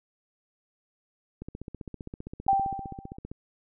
click train, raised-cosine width 3 ms, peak -25 dBFS, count 30, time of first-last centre 1.42-3.315 s, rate 15.3 Hz
sine tone with exponential decay, 784 Hz, G5, in tune, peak -17 dBFS, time 2.48-3.17 s, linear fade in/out 5 ms, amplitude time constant 150 ms
effects none

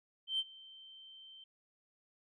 sine tone with ADSR envelope, 3114 Hz, G7, 12 cents flat, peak -29 dBFS, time 0.27-1.44 s, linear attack 120 ms, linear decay 42 ms, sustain -23 dB, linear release 4 ms, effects tanh soft clip ceiling -26 dBFS

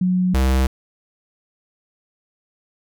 sine / square tone pair in turn, 182.7 / 65.5 Hz, F#3 / C2, -22 / +2 cents, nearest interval octave + tritone, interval 1776 cents, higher first, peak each -15 dBFS, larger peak neither, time 0.01-0.34 / 0.34-0.67 s, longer neither, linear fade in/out 5 ms, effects none

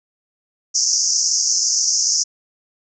white band-pass noise, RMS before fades -18 dBFS, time 0.74-2.24 s, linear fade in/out 20 ms, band 5100 to 6700 Hz, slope 96 dB/octave, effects none

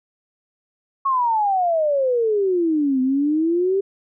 sine exponential two-way sweep, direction down then up, 1108.7 to 254.5 to 398.7 Hz, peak -16 dBFS, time 1.05-3.81 s, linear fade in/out 10 ms, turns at 3.01 s, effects none

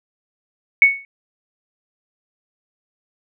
sine tone with exponential decay, 2217 Hz, C#7, in tune, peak -3 dBFS, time 0.82-1.05 s, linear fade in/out 1 ms, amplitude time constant 49 ms, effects none

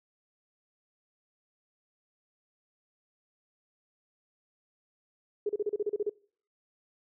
sine tone bursts, 415.4 Hz, G#4, in tune, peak -26 dBFS, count 10, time 5.46-6.096 s, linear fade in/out 5 ms, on 33 ms, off 34 ms, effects noise-tail reverb RT60 0.5 s tail -24 dB re dry

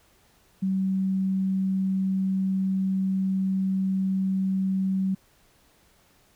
sine tone, 190.7 Hz, G3, 47 cents flat, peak -22 dBFS, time 0.62-5.15 s, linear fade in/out 10 ms, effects pink hiss -61 dBFS RMS until 6.35 s

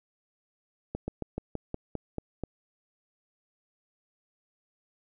slowing click train, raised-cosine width 2 ms, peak -19 dBFS, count 9, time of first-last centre 0.95-2.437 s, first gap 130 ms, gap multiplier 1.1, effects none

